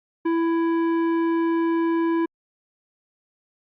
sine tone with tanh clipping, 331.9 Hz, E4, 12 cents sharp, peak -21 dBFS, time 0.25-2.26 s, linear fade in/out 10 ms, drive 16 dB, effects low-pass 2000 Hz 12 dB/octave + Opus 48 kbps

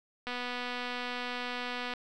click train, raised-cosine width 0.3 ms, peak -21 dBFS, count 411, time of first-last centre 0.27-1.937 s, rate 246 Hz, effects none

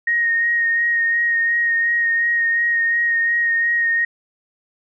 sine tone with vibrato, 1864.7 Hz, A#6, in tune, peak -15 dBFS, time 0.07-4.05 s, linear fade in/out 5 ms, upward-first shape sine, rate 2.8 Hz, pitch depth 19 cents each way, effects none

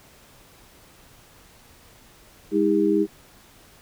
sine tone cluster, 203.7 / 318.9 / 401.8 Hz, G#3 / D#4 / G4, -33 / +43 / +43 cents, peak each -25 / -20 / -21 dBFS, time 2.51-3.07 s, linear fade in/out 50 ms, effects pink hiss -52 dBFS RMS until 3.81 s

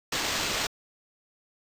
white noise with sample-and-hold, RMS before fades -29 dBFS, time 0.12-0.67 s, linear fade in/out 5 ms, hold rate 11025 Hz, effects resampled to 32000 Hz

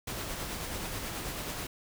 pink noise with tremolo, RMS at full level -36 dBFS, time 0.07-1.67 s, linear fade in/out 5 ms, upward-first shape sine, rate 9.3 Hz, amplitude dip 30%, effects none

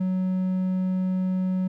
triangle tone, 185.7 Hz, F#3, 7 cents sharp, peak -20 dBFS, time 0-1.68 s, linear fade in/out 10 ms, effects none

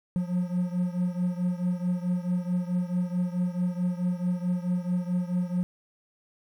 triangle beating tone pair, 177.4 / 182 Hz, F3 / F#3, +27 / -28 cents, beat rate 4.6 Hz, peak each -25 / -28 dBFS, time 0.16-5.63 s, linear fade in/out 0 ms, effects 10-bit

